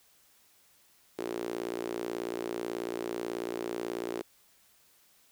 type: tone with high-pass filter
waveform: sawtooth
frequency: 58.27 Hz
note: A#1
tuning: in tune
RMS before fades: -36 dBFS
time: 1.18-4.22 s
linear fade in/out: 10 ms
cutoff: 370 Hz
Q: 4.3
effects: white hiss -64 dBFS RMS until 5.31 s